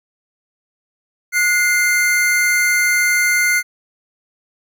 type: tone pair together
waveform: square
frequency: 1452.9 / 2093 Hz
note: F#6 / C7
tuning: -32 / 0 cents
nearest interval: tritone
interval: 632 cents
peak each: -19 / -15 dBFS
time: 1.32-3.63 s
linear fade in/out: 50 ms
effects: none